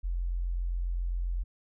sine tone, 43.74 Hz, F1, 3 cents sharp, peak -28 dBFS, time 0.03-1.44 s, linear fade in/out 20 ms, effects none

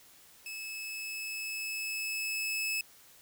sawtooth tone with level ramp, 2600 Hz, E7, 24 cents flat, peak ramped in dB -36 to -27 dBFS, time 0.46-2.81 s, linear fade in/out 2 ms, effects white hiss -58 dBFS RMS until 3.21 s

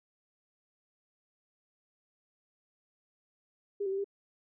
sine tone with pitch steps, 404 / 383.8 / 390.3 / 399.1 Hz, G#4 / G4 / G4 / G4, -48 / -37 / -8 / +31 cents, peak -30 dBFS, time 3.8-4.044 s, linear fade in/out 10 ms, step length 61 ms, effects none

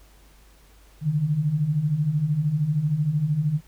sine beating tone pair, 140.6 / 153.6 Hz, C#3 / D#3, +25 / -22 cents, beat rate 13 Hz, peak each -27 / -21 dBFS, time 1.01-3.61 s, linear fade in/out 50 ms, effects added 50 Hz sine -51 dBFS peak until 3.67 s + pink hiss -57 dBFS RMS until 3.67 s

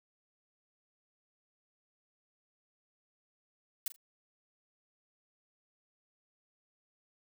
blue noise with echo, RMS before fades -34 dBFS, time 3.86-3.88 s, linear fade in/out 2 ms, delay 41 ms, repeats 2, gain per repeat -14 dB, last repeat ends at 3.962 s, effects none

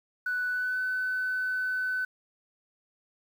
sine tone with pitch glide, 1486 to 1508.5 Hz, F#6 to F#6, +7 to +33 cents, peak -26 dBFS, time 0.26-2.05 s, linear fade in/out 5 ms, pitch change +26 cents, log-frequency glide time 0.49-0.8 s, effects tanh soft clip ceiling -23 dBFS + 9-bit

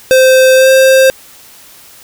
square tone with pitch glide, 520 to 527.9 Hz, C5 to C5, -11 to +15 cents, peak -4 dBFS, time 0.11-1.1 s, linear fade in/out 0 ms, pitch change +26 cents, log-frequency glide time 0.55-0.69 s, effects white hiss -38 dBFS RMS until 2.03 s

